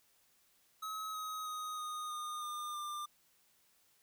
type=tone with pitch steps; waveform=square; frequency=1280 / 1265.3 / 1250.8 / 1236.4 / 1222.2 / 1208.2 / 1194.3 Hz; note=D#6 / D#6 / D#6 / D#6 / D#6 / D6 / D6; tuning=+49 / +29 / +9 / -11 / -31 / +49 / +29 cents; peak=-40 dBFS; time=0.82-3.06 s; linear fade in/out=10 ms; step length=320 ms; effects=white hiss -71 dBFS RMS until 4.02 s